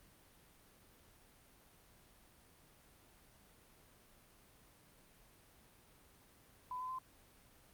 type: tone with pitch steps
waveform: sine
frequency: 1002 / 1017.7 / 1033.7 Hz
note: B5 / C6 / C6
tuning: +25 / -48 / -21 cents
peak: -40 dBFS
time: 6.71-6.986 s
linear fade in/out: 2 ms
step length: 92 ms
effects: pink hiss -65 dBFS RMS until 7.73 s + Opus 32 kbps